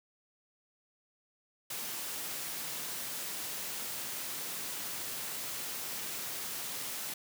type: high-pass noise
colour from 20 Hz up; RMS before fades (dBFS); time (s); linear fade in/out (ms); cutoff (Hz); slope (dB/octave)
white; -39; 1.7-7.14; 5; 100; 48
effects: none